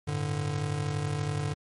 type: chord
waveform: square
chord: G suspended second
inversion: none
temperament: just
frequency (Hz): 98 / 110.25 / 147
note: G2 / A2 / D3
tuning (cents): 0 / +4 / +2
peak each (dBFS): -35 / -37 / -31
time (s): 0.07-1.54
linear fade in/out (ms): 10
effects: MP3 48 kbps